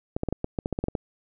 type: clicks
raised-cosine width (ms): 2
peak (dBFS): -13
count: 12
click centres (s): 0.165 / 0.234 / 0.287 / 0.326 / 0.444 / 0.588 / 0.659 / 0.727 / 0.789 / 0.84 / 0.884 / 0.952
effects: none